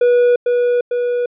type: tone with echo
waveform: triangle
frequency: 486.5 Hz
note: B4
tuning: 26 cents flat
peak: -7 dBFS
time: 0.01-0.36 s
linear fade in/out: 5 ms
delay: 450 ms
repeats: 2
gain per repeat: -3 dB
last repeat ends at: 1.26 s
effects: resampled to 8000 Hz